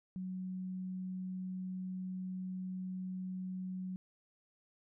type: tone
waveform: sine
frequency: 185.4 Hz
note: F#3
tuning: 4 cents sharp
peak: -38 dBFS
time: 0.16-3.96 s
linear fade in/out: 0 ms
effects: none